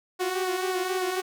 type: tone with flanger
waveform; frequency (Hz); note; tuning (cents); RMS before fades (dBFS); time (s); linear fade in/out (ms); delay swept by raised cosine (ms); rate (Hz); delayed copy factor
sawtooth; 370; F#4; 0; -28; 0.19-1.22; 20; 0.31 to 5.81; 3.7; -0.5
effects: none